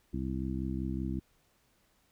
harmonic tone, 65.3 Hz, C2, 3 cents flat, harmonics 1 / 2 / 3 / 4 / 5, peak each -37 / -39 / -37 / -39 / -40 dBFS, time 0.13-1.2 s, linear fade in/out 10 ms, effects pink hiss -70 dBFS RMS until 2.11 s

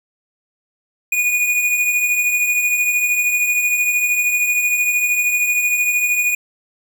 square beating tone pair, 2445 / 2458 Hz, D#7 / D#7, -31 / -22 cents, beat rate 13 Hz, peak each -25 / -16 dBFS, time 1.12-6.35 s, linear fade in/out 5 ms, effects none

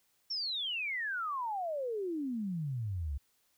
sine exponential sweep, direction down, 5560 to 65.41 Hz, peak -33 dBFS, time 0.3-3.18 s, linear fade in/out 10 ms, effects white hiss -73 dBFS RMS until 3.57 s

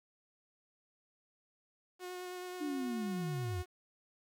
sawtooth tone with vibrato, 362.5 Hz, F#4, 35 cents flat, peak -38 dBFS, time 1.99-3.66 s, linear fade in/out 50 ms, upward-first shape sine, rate 9.3 Hz, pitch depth 13 cents each way
sine linear sweep, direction down, 307.9 to 79.8 Hz, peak -35 dBFS, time 2.6-3.63 s, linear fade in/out 20 ms
effects 11-bit

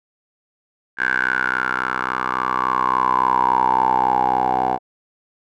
10% pulse tone with band-pass filter sweep, 63.6 Hz, C2, 48 cents flat, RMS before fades -19 dBFS, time 0.97-4.79 s, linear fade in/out 50 ms, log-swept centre 1600 to 730 Hz, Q 9.4, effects none

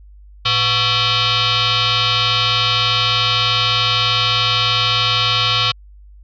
sine tone with frequency modulation, 113.3 Hz, A#2, 49 cents flat, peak -13 dBFS, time 0.45-5.72 s, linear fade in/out 10 ms, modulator 615 Hz, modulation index 6.7, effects added 50 Hz sine -39 dBFS peak until 6.23 s

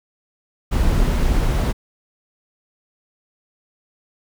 brown noise, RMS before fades -17 dBFS, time 0.71-1.73 s, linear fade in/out 20 ms, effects none

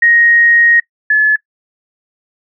sine tone pair in turn, 1874 / 1718.2 Hz, A#6 / A6, +9 / -42 cents, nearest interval major second, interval 151 cents, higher first, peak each -6 dBFS, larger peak neither, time 0.02-0.8 / 1.1-1.36 s, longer first, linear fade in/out 5 ms, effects noise-tail reverb RT60 0.1 s tail -22 dB re dry

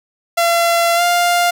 sawtooth tone with pitch glide, 681 to 700.1 Hz, F5 to F5, -44 to +4 cents, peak -8 dBFS, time 0.37-1.51 s, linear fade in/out 10 ms, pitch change +48 cents, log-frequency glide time 0.95-1.02 s, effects none

